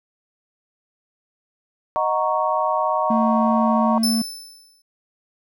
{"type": "chord", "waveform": "sine", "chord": "D# minor seventh", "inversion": "none", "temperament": "equal", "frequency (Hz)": [622.3, 740, 932.3, 1108.7], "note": ["D#5", "F#5", "A#5", "C#6"], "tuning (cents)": [0, 0, 0, 0], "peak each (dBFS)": [-23, -25, -23, -23], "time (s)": [1.96, 3.98], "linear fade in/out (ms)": 0}
{"type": "tone", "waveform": "triangle", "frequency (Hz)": 224.7, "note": "A3", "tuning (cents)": 37, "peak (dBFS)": -16, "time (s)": [3.1, 4.22], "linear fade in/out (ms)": 5}
{"type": "tone with exponential decay", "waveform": "sawtooth", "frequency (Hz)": 5274, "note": "E8", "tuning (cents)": 0, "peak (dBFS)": -15, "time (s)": [4.03, 4.82], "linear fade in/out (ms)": 5, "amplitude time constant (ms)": 170}
{"effects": []}